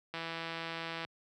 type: click train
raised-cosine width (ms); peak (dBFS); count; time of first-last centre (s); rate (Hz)
0.3; -23; 151; 0.14-1.049; 165
effects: high-pass 100 Hz 12 dB/octave